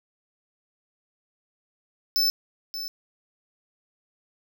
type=tone with echo; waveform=square; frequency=5274 Hz; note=E8; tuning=in tune; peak=-20 dBFS; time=2.16-2.3 s; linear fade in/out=0 ms; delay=580 ms; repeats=1; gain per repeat=-11 dB; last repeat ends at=2.88 s; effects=none